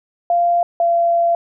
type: tone pair in turn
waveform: sine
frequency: 693 / 683.1 Hz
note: F5 / F5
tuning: -14 / -38 cents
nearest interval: unison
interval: 24 cents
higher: first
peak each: -12 dBFS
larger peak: neither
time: 0.3-0.63 / 0.8-1.35 s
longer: second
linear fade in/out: 2 ms
effects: none